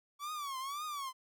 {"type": "tone with vibrato", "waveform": "45% pulse", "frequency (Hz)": 1134, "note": "C#6", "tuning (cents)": 39, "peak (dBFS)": -38, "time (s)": [0.19, 1.13], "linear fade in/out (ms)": 50, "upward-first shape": "triangle", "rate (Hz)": 1.9, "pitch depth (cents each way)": 170, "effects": []}